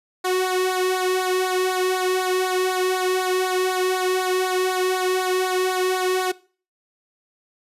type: tone with flanger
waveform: sawtooth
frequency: 370 Hz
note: F#4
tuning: in tune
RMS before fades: -21 dBFS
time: 0.24-6.32 s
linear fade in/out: 10 ms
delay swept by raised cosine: 0.34 to 1.44 ms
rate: 4 Hz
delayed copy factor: -0.8
effects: noise-tail reverb RT60 0.4 s tail -21 dB re dry + resampled to 32000 Hz